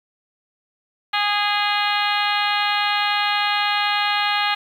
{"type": "harmonic tone with a mistuned harmonic", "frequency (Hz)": 412.1, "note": "G#4", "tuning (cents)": -13, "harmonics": [2, 3, 4, 5, 6, 7, 8, 9, 10], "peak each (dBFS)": [-23, -25, -26, -27, -28, -28, -29, -30, -30], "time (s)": [1.13, 4.55], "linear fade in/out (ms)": 10, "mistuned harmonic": 10, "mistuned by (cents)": 20, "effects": ["8-bit"]}